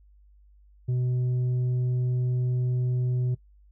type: tone with tanh clipping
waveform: triangle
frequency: 125 Hz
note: B2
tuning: 21 cents sharp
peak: -24 dBFS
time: 0.88-3.35 s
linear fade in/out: 10 ms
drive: 9 dB
effects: noise-tail reverb RT60 0.1 s tail -20 dB re dry + added 50 Hz sine -53 dBFS peak until 3.71 s